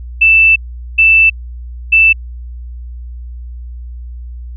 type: tone bursts at uneven times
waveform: sine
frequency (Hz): 2651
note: E7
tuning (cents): +9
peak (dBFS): -4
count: 3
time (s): 0.21-0.56 / 0.98-1.3 / 1.92-2.13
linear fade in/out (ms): 10
effects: added 60 Hz sine -24 dBFS peak until 4.56 s